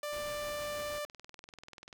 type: tone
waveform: sawtooth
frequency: 591 Hz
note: D5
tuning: 11 cents sharp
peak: -32 dBFS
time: 0.03-1.05 s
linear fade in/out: 2 ms
type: noise with tremolo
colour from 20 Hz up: pink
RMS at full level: -48 dBFS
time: 0.12-0.99 s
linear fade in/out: 10 ms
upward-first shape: sine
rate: 6.4 Hz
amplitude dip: 25%
type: click train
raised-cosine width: 0.2 ms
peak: -32 dBFS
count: 19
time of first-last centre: 1.05-1.928 s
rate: 20.5 Hz
effects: none